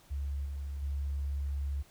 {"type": "tone with level steps", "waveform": "sine", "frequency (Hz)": 70.2, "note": "C#2", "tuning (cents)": 22, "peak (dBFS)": [-32, -35, -31], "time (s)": [0.1, 1.83], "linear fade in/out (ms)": 20, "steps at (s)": [0.45, 0.82], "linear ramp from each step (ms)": 10, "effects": ["pink hiss -61 dBFS RMS until 1.9 s"]}